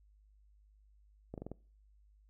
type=slowing click train; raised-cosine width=2 ms; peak=-29 dBFS; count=5; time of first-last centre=1.34-1.516 s; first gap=38 ms; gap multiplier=1.1; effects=noise-tail reverb RT60 0.4 s tail -23 dB re dry + added 51 Hz sine -62 dBFS peak until 2.29 s